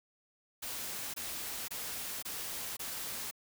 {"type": "noise bursts", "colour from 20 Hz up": "white", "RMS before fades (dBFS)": -40, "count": 5, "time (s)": [0.62, 3.312], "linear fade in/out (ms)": 10, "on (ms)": 520, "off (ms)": 23, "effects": []}